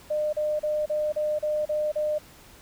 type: tone bursts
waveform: sine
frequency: 605 Hz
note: D#5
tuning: 49 cents flat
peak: -23 dBFS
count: 8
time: 0.1-2.185 s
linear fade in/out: 10 ms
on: 230 ms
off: 35 ms
effects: pink hiss -51 dBFS RMS until 2.61 s